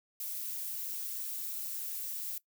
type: noise with amplitude modulation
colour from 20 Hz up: violet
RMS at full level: -36 dBFS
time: 0.2-2.38 s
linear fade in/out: 2 ms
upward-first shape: sine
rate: 224 Hz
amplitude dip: 55%
effects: noise-tail reverb RT60 0.1 s tail -19 dB re dry